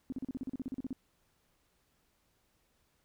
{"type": "tone bursts", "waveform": "sine", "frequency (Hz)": 261.6, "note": "C4", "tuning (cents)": 0, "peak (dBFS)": -34, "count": 14, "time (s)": [0.1, 0.929], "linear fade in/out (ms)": 0, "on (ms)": 23, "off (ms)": 39, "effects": ["pink hiss -74 dBFS RMS until 3.04 s"]}